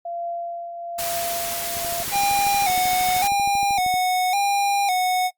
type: tone with tremolo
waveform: sine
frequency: 687 Hz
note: F5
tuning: 29 cents flat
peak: -25 dBFS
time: 0.05-2.03 s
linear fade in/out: 5 ms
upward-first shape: triangle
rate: 1.1 Hz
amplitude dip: 55%
type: noise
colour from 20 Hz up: white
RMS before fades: -28 dBFS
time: 0.98-3.28 s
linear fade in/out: 10 ms
type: click train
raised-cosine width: 3 ms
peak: -25 dBFS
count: 29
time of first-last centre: 1.77-3.941 s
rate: 12.9 Hz
type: tone with vibrato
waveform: square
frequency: 768 Hz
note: G5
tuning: 36 cents flat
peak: -19 dBFS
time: 2.11-5.31 s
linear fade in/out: 50 ms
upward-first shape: square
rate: 0.9 Hz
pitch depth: 77 cents each way
effects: noise-tail reverb RT60 0.1 s tail -21 dB re dry + Opus 48 kbps